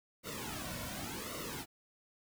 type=noise with flanger; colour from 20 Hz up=pink; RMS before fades=-42 dBFS; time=0.23-1.66 s; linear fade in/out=50 ms; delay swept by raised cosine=1.2 to 2.5 ms; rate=0.89 Hz; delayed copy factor=-0.85; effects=none